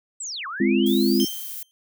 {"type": "linear two-way sweep", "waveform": "sine", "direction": "down then up", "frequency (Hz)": [8220, 1046.5, 5560], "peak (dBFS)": -29, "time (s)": [0.2, 1.28], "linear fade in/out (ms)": 5, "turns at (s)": 0.47}
{"type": "chord", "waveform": "sine", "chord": "F minor", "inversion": "first", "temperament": "equal with one note detuned", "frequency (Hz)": [207.7, 261.6, 341.3], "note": ["Ab3", "C4", "F4"], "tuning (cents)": [0, 0, -40], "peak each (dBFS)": -21, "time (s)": [0.6, 1.25], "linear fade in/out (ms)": 5}
{"type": "noise", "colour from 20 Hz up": "violet", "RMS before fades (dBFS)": -34, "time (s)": [0.86, 1.63], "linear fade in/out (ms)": 5}
{"type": "tone with exponential decay", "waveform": "sawtooth", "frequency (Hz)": 3136, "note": "G7", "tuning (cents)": 0, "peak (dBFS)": -21, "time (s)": [1.2, 1.71], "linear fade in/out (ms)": 0, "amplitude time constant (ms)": 110}
{"effects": []}